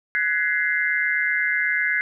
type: tone cluster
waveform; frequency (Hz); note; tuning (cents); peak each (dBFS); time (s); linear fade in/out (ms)
sine; 1494 / 1675 / 1934 / 2082; F#6 / G#6 / B6 / C7; +16 / +14 / -37 / -9; -27 / -23 / -30 / -23; 0.15-2.01; 0
effects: none